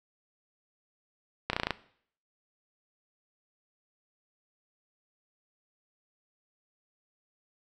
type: slowing click train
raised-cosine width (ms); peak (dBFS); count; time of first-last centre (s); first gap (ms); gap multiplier
0.3; -11; 7; 1.5-1.707; 32; 1.03
effects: noise-tail reverb RT60 0.6 s tail -18 dB re dry